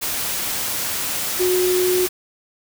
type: tone in noise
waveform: sine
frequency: 364.6 Hz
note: F#4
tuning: 25 cents flat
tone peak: -16 dBFS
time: 1.39-2.07 s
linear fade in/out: 20 ms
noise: white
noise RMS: -24 dBFS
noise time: 0.01-2.09 s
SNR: +5 dB
effects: none